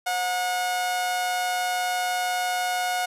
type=tone with amplitude modulation; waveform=sawtooth; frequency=726 Hz; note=F#5; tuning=33 cents flat; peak=-18 dBFS; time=0.06-3.06 s; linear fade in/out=10 ms; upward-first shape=sine; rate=200 Hz; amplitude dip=40%; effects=resampled to 32000 Hz + 10-bit